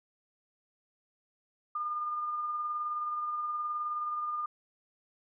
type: tone with tremolo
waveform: sine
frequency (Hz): 1211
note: D#6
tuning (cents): -47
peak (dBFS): -30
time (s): 1.75-4.46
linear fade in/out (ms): 5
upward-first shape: sine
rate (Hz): 19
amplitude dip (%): 30
effects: none